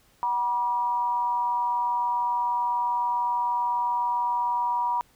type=tone with amplitude modulation; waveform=sine; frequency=963 Hz; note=B5; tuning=44 cents flat; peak=-20 dBFS; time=0.23-5.01 s; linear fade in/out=0 ms; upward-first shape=sine; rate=213 Hz; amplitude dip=55%; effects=pink hiss -61 dBFS RMS until 5.15 s